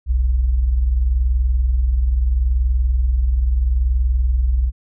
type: tone pair together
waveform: sine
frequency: 41.65 / 62.4 Hz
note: E1 / B1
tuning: +19 / +19 cents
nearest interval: perfect fifth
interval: 700 cents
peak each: -22 / -14 dBFS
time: 0.06-4.72 s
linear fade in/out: 50 ms
effects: none